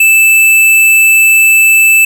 square tone, 2637 Hz, E7, in tune, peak -4 dBFS, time 0-2.05 s, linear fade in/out 5 ms, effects none

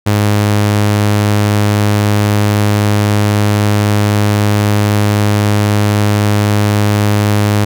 sawtooth tone, 103.83 Hz, G#2, in tune, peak -5 dBFS, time 0.06-7.65 s, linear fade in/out 10 ms, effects none

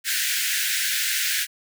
pink high-pass noise, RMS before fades -24 dBFS, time 0.04-1.47 s, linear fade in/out 50 ms, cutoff 1500 Hz, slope 96 dB/octave, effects none

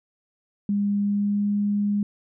sine tone with pitch glide, 202.9 to 204.8 Hz, G#3 to G#3, -40 to -24 cents, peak -20 dBFS, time 0.69-2.03 s, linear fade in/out 2 ms, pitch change +16 cents, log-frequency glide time 1-1.49 s, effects none

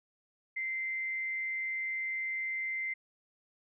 sine tone with amplitude modulation, 2080 Hz, C7, 11 cents flat, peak -31 dBFS, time 0.56-2.94 s, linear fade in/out 10 ms, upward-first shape sine, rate 196 Hz, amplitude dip 30%, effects none

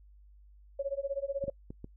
sine tone with tremolo, 554.4 Hz, C#5, in tune, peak -28 dBFS, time 0.79-1.5 s, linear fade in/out 5 ms, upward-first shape sine, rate 16 Hz, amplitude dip 95%
clicks, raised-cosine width 3 ms, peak -29 dBFS, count 4, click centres 1.44 / 1.481 / 1.705 / 1.844 s
effects noise-tail reverb RT60 0.1 s tail -26 dB re dry + added 50 Hz sine -54 dBFS peak until 1.96 s

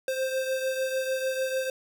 square beating tone pair, 523.3 / 530 Hz, C5 / C5, 0 / +22 cents, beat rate 6.7 Hz, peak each -28 / -35 dBFS, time 0.08-1.7 s, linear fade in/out 2 ms, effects none

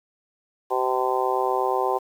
harmonic tone, 128.3 Hz, C3, 34 cents flat, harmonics 3 / 4 / 5 / 6 / 7 / 8, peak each -26 / -28 / -32 / -26 / -28 / -28 dBFS, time 0.7-1.99 s, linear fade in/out 20 ms, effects 8-bit

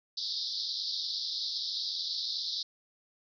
white band-pass noise, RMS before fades -35 dBFS, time 0.17-2.63 s, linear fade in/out 5 ms, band 3600 to 5200 Hz, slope 96 dB/octave, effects none

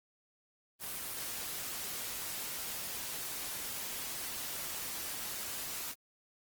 white noise, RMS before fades -40 dBFS, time 0.79-5.95 s, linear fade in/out 50 ms, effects Opus 24 kbps

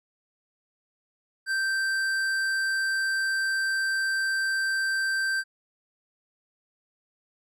triangle tone with tanh clipping, 1564 Hz, G6, 4 cents flat, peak -26 dBFS, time 1.46-5.44 s, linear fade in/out 50 ms, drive 17 dB, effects none

